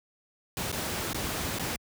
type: noise with dropouts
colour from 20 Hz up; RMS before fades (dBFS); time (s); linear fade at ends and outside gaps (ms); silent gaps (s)
pink; -32; 0.57-1.76; 1; 0.717-0.726 / 1.132-1.145 / 1.587-1.595
effects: high-pass 60 Hz 12 dB/octave